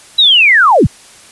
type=linear sweep; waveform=sine; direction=down; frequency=3951 to 46.25 Hz; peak=-4 dBFS; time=0.18-0.87 s; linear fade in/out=10 ms; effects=white hiss -39 dBFS RMS until 1.31 s + resampled to 24000 Hz